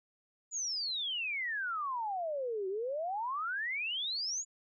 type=exponential two-way sweep; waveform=sine; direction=down then up; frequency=7040 to 370 to 7040 Hz; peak=-33 dBFS; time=0.51-4.45 s; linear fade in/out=50 ms; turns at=2.68 s; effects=none